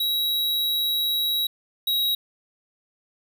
square tone pair in turn, 3864 / 3833 Hz, B7 / A#7, -39 / +47 cents, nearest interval unison, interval 14 cents, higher first, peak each -22 / -21 dBFS, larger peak second, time 0-1.47 / 1.87-2.15 s, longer first, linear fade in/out 5 ms, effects none

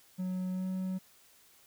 triangle tone with pitch glide, 184.4 to 186.87 Hz, F#3 to F#3, -6 to +17 cents, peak -30 dBFS, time 0.18-0.99 s, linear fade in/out 20 ms, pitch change +23 cents, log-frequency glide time 0.52-0.66 s, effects white hiss -62 dBFS RMS until 1.66 s

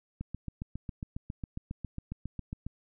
click train, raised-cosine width 5 ms, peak -24 dBFS, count 19, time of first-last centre 0.21-2.666 s, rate 7.33 Hz, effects none

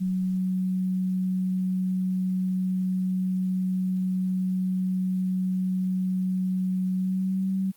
sine tone with pitch glide, 185.6 to 190.71 Hz, F#3 to G3, +6 to -47 cents, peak -23 dBFS, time 0-7.72 s, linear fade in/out 20 ms, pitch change +47 cents, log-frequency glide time 6.94-7.51 s, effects white hiss -59 dBFS RMS until 7.76 s + Opus 48 kbps

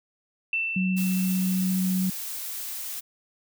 sine tone with exponential decay, 2673 Hz, E7, 23 cents sharp, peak -22 dBFS, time 0.53-2.01 s, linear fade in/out 2 ms, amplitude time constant 320 ms
sine tone with vibrato, 186.2 Hz, F#3, 11 cents sharp, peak -22 dBFS, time 0.76-2.1 s, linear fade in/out 5 ms, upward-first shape triangle, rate 15 Hz, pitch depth 9 cents each way
blue noise, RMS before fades -34 dBFS, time 0.96-3.01 s, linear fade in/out 20 ms
effects none

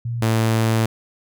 sine / sawtooth tone pair in turn, 117.8 / 112.5 Hz, A#2 / A2, +19 / +39 cents, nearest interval minor second, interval 80 cents, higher first, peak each -22 / -12 dBFS, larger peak second, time 0.05-0.22 / 0.22-0.86 s, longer second, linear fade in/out 5 ms, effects none

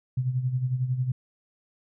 sine tone with tremolo, 127.4 Hz, C3, 46 cents flat, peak -21 dBFS, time 0.17-1.12 s, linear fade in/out 5 ms, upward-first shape sine, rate 11 Hz, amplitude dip 65%, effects none

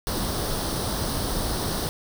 pink noise with comb filter, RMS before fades -27 dBFS, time 0.07-1.89 s, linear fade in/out 0 ms, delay 0.21 ms, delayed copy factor +0.65, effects none

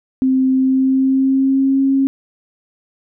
sine tone with pitch glide, 261.6 to 270.8 Hz, C4 to C#4, 0 to -40 cents, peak -11 dBFS, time 0.22-2.07 s, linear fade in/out 0 ms, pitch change +60 cents, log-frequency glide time 0.52-1.81 s, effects none

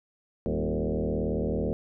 sine tone with frequency modulation, 138.7 Hz, C#3, 1 cent sharp, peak -25 dBFS, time 0.46-1.73 s, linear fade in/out 0 ms, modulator 78 Hz, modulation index 5.4, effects none

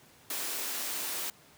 white high-pass noise, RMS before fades -35 dBFS, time 0.3-1.3 s, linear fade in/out 2 ms, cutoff 220 Hz, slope 48 dB/octave, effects pink hiss -58 dBFS RMS until 1.57 s + high-pass 100 Hz 12 dB/octave

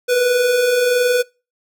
square tone pair together, 472.5 / 493.9 Hz, A#4 / B4, +23 / 0 cents, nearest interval minor second, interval 77 cents, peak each -25 / -14 dBFS, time 0.08-1.23 s, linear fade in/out 20 ms, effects noise-tail reverb RT60 0.3 s tail -25 dB re dry

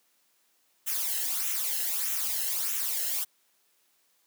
blue noise with flanger, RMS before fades -30 dBFS, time 0.86-3.25 s, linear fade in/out 20 ms, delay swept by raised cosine 0.21 to 0.87 ms, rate 1.6 Hz, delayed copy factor -0.65, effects white hiss -69 dBFS RMS until 4.26 s + high-pass 200 Hz 12 dB/octave

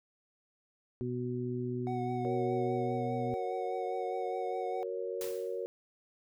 harmonic tone, 123.6 Hz, B2, 2 cents sharp, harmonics 1 / 2 / 3, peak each -37 / -37 / -37 dBFS, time 1.01-3.34 s, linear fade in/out 0 ms
triangle tone with vibrato, 740 Hz, F#5, in tune, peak -35 dBFS, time 1.87-4.83 s, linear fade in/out 0 ms, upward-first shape triangle, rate 4.9 Hz, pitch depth 31 cents each way
sine chord, F# major, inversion none, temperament equal, 370 / 466.2 / 554.4 Hz, F#4 / A#4 / C#5, 0 / 0 / 0 cents, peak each -39 / -37 / -40 dBFS, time 2.25-5.66 s, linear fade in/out 0 ms
white noise with exponential decay, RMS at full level -41 dBFS, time 5.21-5.65 s, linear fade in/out 1 ms, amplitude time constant 94 ms
effects none

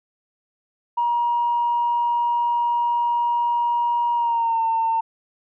sine tone with pitch glide, 951 to 904.9 Hz, A#5 to A5, +34 to +48 cents, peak -17 dBFS, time 0.97-5.01 s, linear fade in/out 10 ms, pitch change -86 cents, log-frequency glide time 4.15-4.62 s, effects tanh soft clip ceiling -13 dBFS

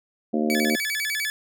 harmonic tone, 76.2 Hz, D#2, 36 cents flat, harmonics 3 / 4 / 5 / 6 / 7 / 8 / 9, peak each -23 / -27 / -28 / -38 / -31 / -37 / -32 dBFS, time 0.33-0.76 s, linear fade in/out 10 ms
sawtooth tone with vibrato, 1981 Hz, B6, 5 cents sharp, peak -21 dBFS, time 0.5-1.3 s, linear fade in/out 0 ms, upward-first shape square, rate 10 Hz, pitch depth 240 cents each way
effects none

